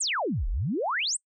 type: exponential two-way sweep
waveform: sine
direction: down then up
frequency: 9090 to 33.43 to 9090 Hz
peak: -25 dBFS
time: 0-1.17 s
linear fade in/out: 10 ms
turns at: 0.48 s
effects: noise-tail reverb RT60 0.1 s tail -26 dB re dry